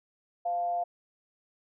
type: tone with frequency modulation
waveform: sine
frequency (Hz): 698.5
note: F5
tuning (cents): 0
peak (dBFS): -27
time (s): 0.45-0.84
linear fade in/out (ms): 10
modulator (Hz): 183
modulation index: 0.26
effects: none